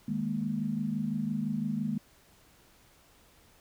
sine chord, D# suspended fourth, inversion none, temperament just, 155.56 / 207.4 / 233.3 Hz, D#3 / G#3 / A#3, 0 / -2 / +2 cents, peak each -36 / -32 / -33 dBFS, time 0.08-1.98 s, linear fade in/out 5 ms, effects pink hiss -61 dBFS RMS until 3.6 s

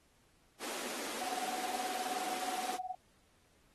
pink high-pass noise, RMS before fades -42 dBFS, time 0.59-2.79 s, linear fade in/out 50 ms, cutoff 230 Hz, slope 48 dB/octave
sine tone with tremolo, 740 Hz, F#5, in tune, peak -33 dBFS, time 1.21-2.95 s, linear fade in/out 5 ms, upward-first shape triangle, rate 19 Hz, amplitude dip 100%
effects pink hiss -70 dBFS RMS until 3.74 s + AAC 32 kbps

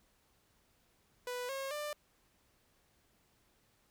sawtooth tone with pitch steps, 493.9 / 541.7 / 594.2 Hz, B4 / C#5 / D5, 0 / -40 / +20 cents, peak -34 dBFS, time 1.27-1.93 s, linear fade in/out 2 ms, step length 220 ms, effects pink hiss -72 dBFS RMS until 3.9 s

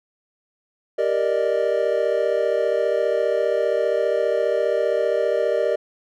triangle chord, Eb major seventh, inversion first, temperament equal, 392 / 466.2 / 587.3 / 622.3 Hz, G4 / Bb4 / D5 / Eb5, 0 / 0 / 0 / 0 cents, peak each -24 / -21 / -21 / -22 dBFS, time 0.98-5.76 s, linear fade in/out 10 ms, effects none

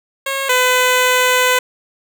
10% pulse tone pair in turn, 544 / 503.6 Hz, C#5 / B4, -33 / +34 cents, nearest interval minor second, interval 133 cents, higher first, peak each -10 / -3 dBFS, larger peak second, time 0.26-0.49 / 0.49-1.59 s, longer second, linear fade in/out 5 ms, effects none

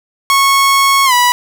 sawtooth tone with pitch glide, 1100 to 980 Hz, C#6 to B5, -14 to -14 cents, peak -4 dBFS, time 0.3-1.32 s, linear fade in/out 0 ms, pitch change -200 cents, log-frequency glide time 1.05-1.13 s, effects none

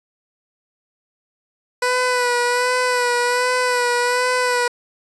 15% pulse tone with vibrato, 493.9 Hz, B4, in tune, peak -10 dBFS, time 1.82-4.68 s, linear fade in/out 5 ms, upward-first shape sine, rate 1.3 Hz, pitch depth 33 cents each way, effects resampled to 24000 Hz + 8-bit

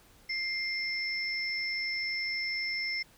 sine tone pair together, 2104 / 5302 Hz, C7 / E8, +9 / +9 cents, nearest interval octave + major third, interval 1600 cents, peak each -32 / -35 dBFS, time 0.29-3.03 s, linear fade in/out 10 ms, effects pink hiss -60 dBFS RMS until 3.17 s

